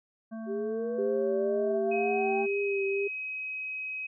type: harmonic tone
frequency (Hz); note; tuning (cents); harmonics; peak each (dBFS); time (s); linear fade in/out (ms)
223.2; A3; +25; 1 / 3 / 5 / 7; -36 / -44 / -54 / -54; 0.31-2.47; 20
type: linear sweep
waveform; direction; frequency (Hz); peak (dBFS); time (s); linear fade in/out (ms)
sine; up; 384.6 to 801; -30; 0.46-2.46; 50
type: tone with vibrato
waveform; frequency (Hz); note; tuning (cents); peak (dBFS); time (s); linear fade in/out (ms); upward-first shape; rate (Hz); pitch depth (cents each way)
sine; 397.2; G4; +23; -27; 0.98-3.08; 10; triangle; 2; 31
type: tone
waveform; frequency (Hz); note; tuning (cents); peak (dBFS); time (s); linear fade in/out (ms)
sine; 2536; D#7; +32; -33; 1.91-4.07; 10
effects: none